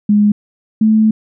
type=tone pair in turn; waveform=sine; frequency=207.7 / 217.9 Hz; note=G#3 / A3; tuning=0 / -17 cents; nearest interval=minor second; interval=83 cents; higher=second; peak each=-7 dBFS; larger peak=neither; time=0.09-0.32 / 0.81-1.11 s; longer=second; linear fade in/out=5 ms; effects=none